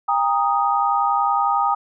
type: chord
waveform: sine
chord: Eb major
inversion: first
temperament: equal with one note detuned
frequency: 801.4 / 932.3 / 1244.5 Hz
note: G5 / Bb5 / Eb6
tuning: +38 / 0 / 0 cents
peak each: -20 / -22 / -20 dBFS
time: 0.08-1.75 s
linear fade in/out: 10 ms
effects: none